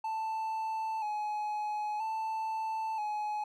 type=tone with vibrato; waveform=triangle; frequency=863 Hz; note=A5; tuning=34 cents flat; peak=-30 dBFS; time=0.04-3.44 s; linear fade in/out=5 ms; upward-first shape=square; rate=0.51 Hz; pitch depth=40 cents each way; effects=none